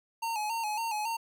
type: tone with vibrato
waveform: square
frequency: 880 Hz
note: A5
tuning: in tune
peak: -31 dBFS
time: 0.22-1.17 s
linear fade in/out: 10 ms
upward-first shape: square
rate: 3.6 Hz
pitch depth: 68 cents each way
effects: 12-bit